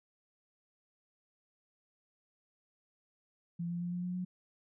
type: tone with pitch steps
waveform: sine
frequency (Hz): 171 / 173.09 / 175.2 / 177.34 / 179.5 / 181.69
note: F3 / F3 / F3 / F3 / F3 / F#3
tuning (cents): -36 / -15 / +6 / +27 / +48 / -31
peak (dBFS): -34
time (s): 3.59-4.25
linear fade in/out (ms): 10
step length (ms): 110
effects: none